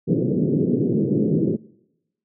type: band-pass noise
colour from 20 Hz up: pink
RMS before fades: -20 dBFS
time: 0.07-1.57 s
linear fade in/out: 20 ms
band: 130 to 450 Hz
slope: 48 dB/octave
effects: noise-tail reverb RT60 0.9 s tail -23 dB re dry